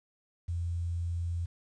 sine tone with quantisation, 85.6 Hz, F2, 34 cents flat, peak -30 dBFS, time 0.48-1.46 s, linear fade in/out 10 ms, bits 10, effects resampled to 22050 Hz

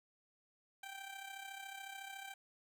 15% pulse tone with amplitude modulation, 782 Hz, G5, 4 cents flat, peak -38 dBFS, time 0.83-2.34 s, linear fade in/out 5 ms, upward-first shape sine, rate 33.9 Hz, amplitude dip 60%, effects none

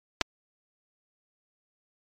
clicks, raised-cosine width 0.2 ms, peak -7 dBFS, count 2, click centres 0.212 / 0.215 s, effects MP3 64 kbps

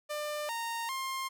sawtooth tone with pitch steps, 597 / 925 / 1061 Hz, D5 / A#5 / C6, +28 / -14 / +24 cents, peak -30 dBFS, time 0.09-1.29 s, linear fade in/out 20 ms, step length 400 ms, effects none

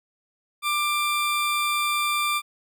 20% pulse tone, 1185 Hz, D6, 15 cents sharp, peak -17 dBFS, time 0.62-2.42 s, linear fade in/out 50 ms, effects none

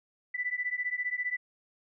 sine beating tone pair, 1975.5 / 1990.5 Hz, B6 / B6, 0 / +13 cents, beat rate 15 Hz, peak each -33 / -33 dBFS, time 0.34-1.37 s, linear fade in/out 10 ms, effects none

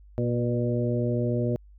harmonic tone with a mistuned harmonic, 120 Hz, B2, 49 cents flat, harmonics 1 / 2 / 3 / 4 / 5, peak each -26 / -29 / -31 / -32 / -33 dBFS, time 0.18-1.56 s, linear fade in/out 0 ms, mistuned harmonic 4, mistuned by +25 cents, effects added 50 Hz sine -48 dBFS peak until 1.78 s

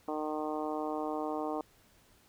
harmonic tone, 153.2 Hz, D#3, 27 cents flat, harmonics 2 / 3 / 4 / 5 / 6 / 7 / 8, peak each -37 / -39 / -40 / -39 / -44 / -43 / -49 dBFS, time 0.08-1.61 s, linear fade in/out 2 ms, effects pink hiss -64 dBFS RMS until 2.28 s

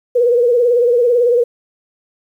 sine tone with vibrato, 482.1 Hz, B4, 42 cents flat, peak -9 dBFS, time 0.15-1.44 s, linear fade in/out 10 ms, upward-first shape sine, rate 18 Hz, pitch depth 68 cents each way, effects 8-bit

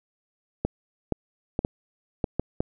clicks, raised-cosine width 2 ms, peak -10 dBFS, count 7, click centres 0.65 / 1.123 / 1.591 / 1.649 / 2.242 / 2.396 / 2.605 s, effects none

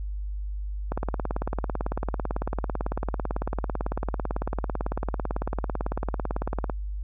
click train, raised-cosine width 1 ms, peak -14 dBFS, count 105, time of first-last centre 0.92-6.698 s, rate 18 Hz, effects added 50 Hz sine -29 dBFS peak until 7.03 s

